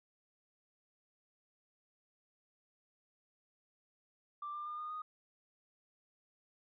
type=tone with pitch steps; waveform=sine; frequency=1178 / 1193.1 / 1208.3 / 1223.8 / 1239.4 Hz; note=D6 / D6 / D6 / D#6 / D#6; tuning=+5 / +27 / +49 / -29 / -7 cents; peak=-39 dBFS; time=4.42-5.02 s; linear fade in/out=5 ms; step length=120 ms; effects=tanh soft clip ceiling -35 dBFS